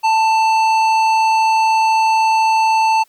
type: tone with tanh clipping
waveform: sine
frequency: 886 Hz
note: A5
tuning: 12 cents sharp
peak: -13 dBFS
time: 0.03-3.04 s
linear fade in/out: 20 ms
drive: 13 dB
effects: white hiss -56 dBFS RMS until 3.08 s